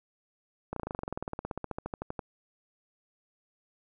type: slowing click train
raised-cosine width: 1 ms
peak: -20 dBFS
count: 27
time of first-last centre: 0.73-2.192 s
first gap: 33 ms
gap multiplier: 1.04
effects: none